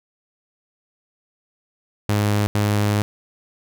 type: tone bursts at uneven times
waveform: sawtooth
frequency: 103.83 Hz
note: G#2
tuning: in tune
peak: -13 dBFS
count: 2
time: 2.09-2.47 / 2.55-3.02 s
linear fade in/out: 0 ms
effects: none